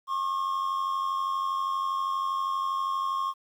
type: tone pair together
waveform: triangle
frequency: 1082.2 / 1174.7 Hz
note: C#6 / D6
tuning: -42 / 0 cents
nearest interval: minor second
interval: 142 cents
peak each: -25 / -33 dBFS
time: 0.07-3.34 s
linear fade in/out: 50 ms
effects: 10-bit